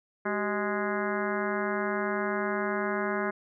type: harmonic tone with a mistuned harmonic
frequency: 207.7 Hz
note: G#3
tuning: in tune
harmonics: 1 / 2 / 3 / 4 / 5 / 6 / 7 / 8 / 9 / 10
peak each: -34 / -32 / -35 / -39 / -37 / -38 / -37 / -37 / -44 / -43 dBFS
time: 0.25-3.31 s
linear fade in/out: 10 ms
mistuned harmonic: 2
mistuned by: -120 cents
effects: none